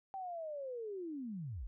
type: linear sweep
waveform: sine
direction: down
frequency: 784 to 38.89 Hz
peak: -40 dBFS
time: 0.14-1.67 s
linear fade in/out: 0 ms
effects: none